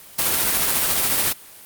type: noise with tremolo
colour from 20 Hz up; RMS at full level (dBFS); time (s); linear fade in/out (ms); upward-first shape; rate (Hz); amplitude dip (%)
white; -18; 0.18-1.33; 10; triangle; 14; 35
effects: white hiss -43 dBFS RMS until 1.65 s + Opus 32 kbps